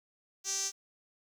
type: tone with band-pass filter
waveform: sawtooth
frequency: 390.1 Hz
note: G4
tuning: 8 cents flat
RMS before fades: -34 dBFS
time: 0.44-0.72 s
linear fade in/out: 50 ms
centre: 6200 Hz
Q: 6.9
effects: 9-bit